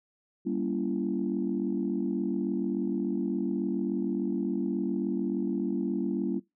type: chord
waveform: sine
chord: G diminished seventh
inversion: none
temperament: just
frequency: 196 / 235.2 / 282.2 / 338.7 Hz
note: G3 / Bb3 / Db4 / Fb4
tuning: 0 / +16 / +31 / +47 cents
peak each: -32 dBFS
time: 0.45-6.4 s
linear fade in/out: 20 ms
effects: noise-tail reverb RT60 0.2 s tail -21 dB re dry + tanh soft clip ceiling -18 dBFS